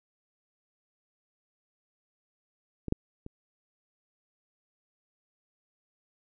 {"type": "clicks", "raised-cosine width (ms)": 3, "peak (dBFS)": [-21, -12, -28], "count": 3, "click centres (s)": [2.883, 2.924, 3.264], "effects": []}